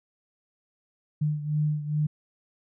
sine beating tone pair, 150.2 / 152.6 Hz, D3 / D#3, +39 / -33 cents, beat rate 2.4 Hz, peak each -25 / -30 dBFS, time 1.21-2.07 s, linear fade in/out 10 ms, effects none

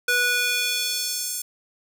square tone with high-pass filter sweep, 489.6 Hz, B4, 15 cents flat, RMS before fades -24 dBFS, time 0.08-1.42 s, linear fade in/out 5 ms, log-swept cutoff 1200 to 8000 Hz, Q 1.4, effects none

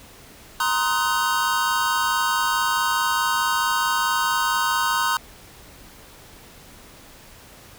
square chord, C half-diminished seventh, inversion third, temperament just, 941.9 / 1046.5 / 1255.8 / 1507 Hz, Bb5 / C6 / Eb6 / Gb6, +18 / 0 / +16 / +31 cents, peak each -26 dBFS, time 0.6-5.17 s, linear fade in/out 2 ms, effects pink hiss -46 dBFS RMS until 7.78 s

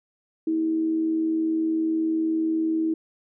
sine tone with amplitude modulation, 321.2 Hz, E4, 45 cents flat, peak -19 dBFS, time 0.47-2.94 s, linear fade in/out 5 ms, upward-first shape sine, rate 79.9 Hz, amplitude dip 40%, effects none

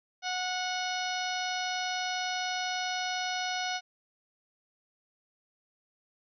harmonic tone with a mistuned harmonic, 734 Hz, F#5, 14 cents flat, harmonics 1 / 2 / 3 / 4 / 5 / 6 / 7 / 8, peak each -34 / -37 / -39 / -40 / -41 / -42 / -42 / -43 dBFS, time 0.22-3.81 s, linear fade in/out 50 ms, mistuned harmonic 6, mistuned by -41 cents, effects none

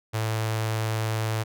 sawtooth tone with notch filter, 110 Hz, A2, in tune, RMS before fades -27 dBFS, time 0.13-1.44 s, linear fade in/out 20 ms, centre 240 Hz, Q 0.92, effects none

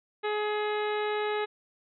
harmonic tone with a mistuned harmonic, 421.2 Hz, G#4, 24 cents sharp, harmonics 1 / 2 / 3 / 4 / 5 / 6 / 7 / 8 / 9, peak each -29 / -34 / -38 / -39 / -40 / -44 / -47 / -49 / -44 dBFS, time 0.23-1.46 s, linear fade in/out 20 ms, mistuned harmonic 9, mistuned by +22 cents, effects none

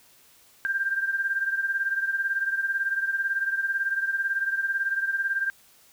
sine beating tone pair, 1583 / 1601 Hz, G6 / G6, +17 / +36 cents, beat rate 18 Hz, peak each -25 / -30 dBFS, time 0.65-5.5 s, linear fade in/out 0 ms, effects white hiss -57 dBFS RMS until 5.92 s

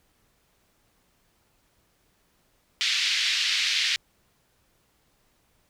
white band-pass noise, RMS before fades -25 dBFS, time 2.81-3.96 s, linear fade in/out 0 ms, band 2000 to 4600 Hz, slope 24 dB/octave, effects pink hiss -67 dBFS RMS until 5.69 s

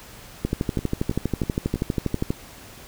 two click trains, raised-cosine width 3 ms, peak -15 / -9 dBFS, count 4 / 24, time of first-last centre 0.79-1.758 / 0.45-2.305 s, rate 3.1 / 12.4 Hz, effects pink hiss -44 dBFS RMS until 2.87 s

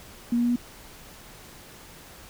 sine tone with pitch steps, 237.2 / 238.8 / 240.5 / 242.2 Hz, A#3 / A#3 / B3 / B3, +30 / +42 / -46 / -34 cents, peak -20 dBFS, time 0.32-0.56 s, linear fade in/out 5 ms, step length 60 ms, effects pink hiss -47 dBFS RMS until 2.29 s

